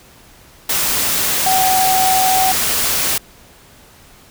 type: tone in noise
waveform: sine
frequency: 755 Hz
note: F#5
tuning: 35 cents sharp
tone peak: -13 dBFS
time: 1.46-2.52 s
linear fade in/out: 5 ms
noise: white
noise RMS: -17 dBFS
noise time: 0.69-3.18 s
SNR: +1 dB
effects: pink hiss -45 dBFS RMS until 4.3 s